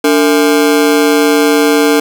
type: ring-modulated tone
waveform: 40% pulse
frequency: 372.6 Hz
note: F#4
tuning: 12 cents sharp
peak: -3 dBFS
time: 0.04-2 s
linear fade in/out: 5 ms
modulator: 82.2 Hz
effects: 7-bit